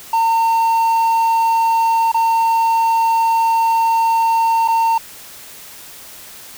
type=tone with dropouts; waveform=triangle; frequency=910 Hz; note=A#5; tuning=42 cents flat; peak=-10 dBFS; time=0.13-4.98 s; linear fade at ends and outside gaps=5 ms; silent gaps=2.118-2.143 / 4.678-4.683 s; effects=white hiss -37 dBFS RMS until 6.57 s